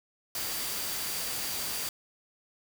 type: tone in noise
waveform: sine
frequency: 4695 Hz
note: D8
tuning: 1 cent flat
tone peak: -42 dBFS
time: 0.35-1.89 s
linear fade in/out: 2 ms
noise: white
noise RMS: -34 dBFS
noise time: 0.35-1.89 s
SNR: -11 dB
effects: none